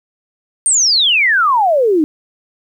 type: exponential sweep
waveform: sine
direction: down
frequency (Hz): 9020 to 291.8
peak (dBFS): -9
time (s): 0.66-2.04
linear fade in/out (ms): 0
effects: 8-bit

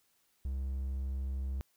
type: tone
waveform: triangle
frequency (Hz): 66.6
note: C2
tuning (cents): +31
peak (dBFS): -31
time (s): 0.45-1.61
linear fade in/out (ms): 0
effects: white hiss -73 dBFS RMS until 1.76 s

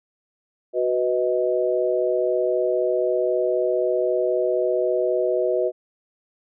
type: chord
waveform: sine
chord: B major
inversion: second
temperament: equal with one note detuned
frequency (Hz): 370 / 493.9 / 628.8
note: F#4 / B4 / D#5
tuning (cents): 0 / 0 / +18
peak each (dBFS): -23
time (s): 0.73-5.72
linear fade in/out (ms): 50
effects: none

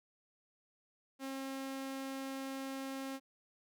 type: tone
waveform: sawtooth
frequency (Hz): 268.9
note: C4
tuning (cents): +47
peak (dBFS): -36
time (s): 1.19-3.2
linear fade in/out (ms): 50
effects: none

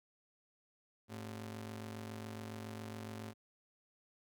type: ring-modulated tone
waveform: sawtooth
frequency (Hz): 162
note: E3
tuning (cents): -30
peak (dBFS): -37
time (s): 1.08-3.34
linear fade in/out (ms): 50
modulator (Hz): 57.4
effects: none

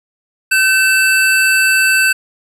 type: tone pair together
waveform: square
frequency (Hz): 1534.3 / 2651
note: G6 / E7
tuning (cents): -38 / +9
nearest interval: major sixth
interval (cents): 947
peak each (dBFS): -12 / -14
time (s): 0.51-2.13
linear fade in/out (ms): 10
effects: resampled to 32000 Hz + 7-bit

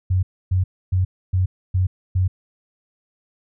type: tone bursts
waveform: sine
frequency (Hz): 92.5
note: F#2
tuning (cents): 0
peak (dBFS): -15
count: 6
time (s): 0.1-2.28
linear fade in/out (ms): 10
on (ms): 130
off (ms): 280
effects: none

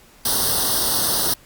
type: noise with comb filter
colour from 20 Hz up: white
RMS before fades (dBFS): -20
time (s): 0.25-1.34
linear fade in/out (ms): 5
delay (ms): 0.21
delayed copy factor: +1
effects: pink hiss -50 dBFS RMS until 1.45 s + Opus 48 kbps

